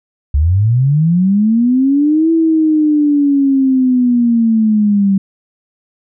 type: linear two-way sweep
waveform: sine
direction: up then down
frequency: 66.8 to 329.6 to 192.7 Hz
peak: -8 dBFS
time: 0.34-5.18 s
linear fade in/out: 5 ms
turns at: 2.31 s
effects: none